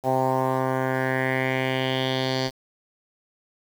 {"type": "tone with low-pass filter sweep", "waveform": "10% pulse", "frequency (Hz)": 130.81, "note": "C3", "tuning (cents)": 0, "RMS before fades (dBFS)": -24, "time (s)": [0.03, 2.51], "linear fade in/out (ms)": 50, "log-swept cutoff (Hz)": [770, 4800], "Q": 3.6, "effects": ["7-bit"]}